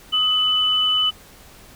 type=tone pair together; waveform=sine; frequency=1259.7 / 2996 Hz; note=D#6 / F#7; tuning=+21 / +21 cents; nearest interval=octave + minor third; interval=1500 cents; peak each=-27 / -16 dBFS; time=0.12-1.11 s; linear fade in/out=20 ms; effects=pink hiss -46 dBFS RMS until 1.75 s